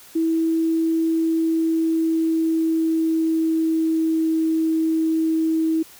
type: tone with pitch glide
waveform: sine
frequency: 325.7 to 321.2 Hz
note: E4 to E4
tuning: -21 to -45 cents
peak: -17 dBFS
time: 0.15-5.83 s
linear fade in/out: 10 ms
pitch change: -24 cents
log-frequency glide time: 1.16-4.49 s
effects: white hiss -46 dBFS RMS until 5.99 s